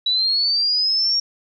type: linear sweep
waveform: sine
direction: up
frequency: 3900 to 5588 Hz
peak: -16 dBFS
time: 0.06-1.2 s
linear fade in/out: 5 ms
effects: none